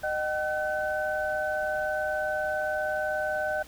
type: tone cluster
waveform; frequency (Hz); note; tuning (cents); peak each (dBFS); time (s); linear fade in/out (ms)
sine; 614 / 764 / 1515; D#5 / G5 / F#6; -23 / -45 / +40; -29 / -33 / -31; 0.03-3.63; 10
effects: added 62 Hz sine -52 dBFS peak until 3.67 s + pink hiss -50 dBFS RMS until 3.67 s